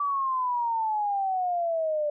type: exponential sweep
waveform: sine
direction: down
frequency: 1161 to 587 Hz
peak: -24 dBFS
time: 0-2.1 s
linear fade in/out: 5 ms
effects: none